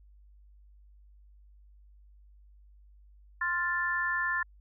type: chord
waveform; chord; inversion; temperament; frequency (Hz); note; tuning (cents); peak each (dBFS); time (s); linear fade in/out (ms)
sine; F major; second; equal; 1046.5 / 1396.9 / 1760; C6 / F6 / A6; 0 / 0 / 0; -34 / -35 / -29; 3.41-4.43; 5
effects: added 50 Hz sine -54 dBFS peak until 4.6 s